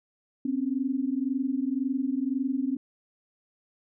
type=tone pair together; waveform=sine; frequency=255.3 / 277.2 Hz; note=C4 / C#4; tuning=-42 / 0 cents; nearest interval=minor second; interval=142 cents; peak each=-28 dBFS; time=0.45-2.77 s; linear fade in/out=5 ms; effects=none